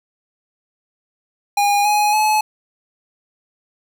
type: tone with pitch steps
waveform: square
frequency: 815 / 835.5 / 856.5 Hz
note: G#5 / G#5 / A5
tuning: -33 / +10 / -47 cents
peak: -14 dBFS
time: 1.57-2.41 s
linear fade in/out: 5 ms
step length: 280 ms
effects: none